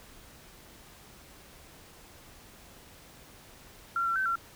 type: tone with pitch steps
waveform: sine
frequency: 1372 / 1354 / 1538 / 1363 Hz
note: F6 / E6 / G6 / F6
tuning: -31 / +46 / -33 / -43 cents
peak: -26 dBFS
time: 3.96-4.356 s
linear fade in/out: 2 ms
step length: 99 ms
effects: pink hiss -53 dBFS RMS until 4.55 s